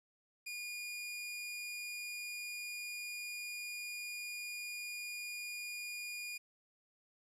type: tone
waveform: sawtooth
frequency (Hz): 2435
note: D#7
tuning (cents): -38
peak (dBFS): -38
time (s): 0.46-6.38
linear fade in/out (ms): 10
effects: resampled to 32000 Hz + 12-bit